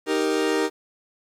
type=chord; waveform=40% pulse; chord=Eb major; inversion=none; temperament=equal; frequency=311.1 / 392 / 466.2 Hz; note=Eb4 / G4 / Bb4; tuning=0 / 0 / 0 cents; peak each=-24 dBFS; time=0.06-0.7 s; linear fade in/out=50 ms; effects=low-pass 9000 Hz 12 dB/octave + 9-bit